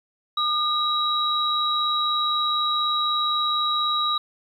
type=tone pair together; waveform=sine; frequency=1216 / 3861 Hz; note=D#6 / B7; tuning=-40 / -40 cents; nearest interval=octave + minor sixth; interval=2000 cents; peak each=-23 dBFS; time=0.37-4.18 s; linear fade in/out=5 ms; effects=9-bit